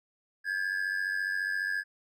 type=ring-modulated tone; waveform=triangle; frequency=1661.2 Hz; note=G#6; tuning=in tune; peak=-24 dBFS; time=0.44-1.84 s; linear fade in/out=50 ms; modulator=47.3 Hz; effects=none